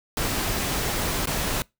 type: noise with dropouts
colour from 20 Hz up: pink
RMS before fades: -26 dBFS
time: 0.17-1.62 s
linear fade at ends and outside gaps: 1 ms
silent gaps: 1.257-1.272 s
effects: noise-tail reverb RT60 0.2 s tail -24 dB re dry